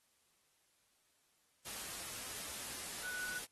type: tone in noise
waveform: sine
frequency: 1480 Hz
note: F#6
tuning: in tune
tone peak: -41 dBFS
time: 3.03-3.4 s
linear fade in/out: 20 ms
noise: white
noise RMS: -45 dBFS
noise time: 1.65-3.46 s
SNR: +1 dB
effects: white hiss -75 dBFS RMS until 3.51 s + AAC 32 kbps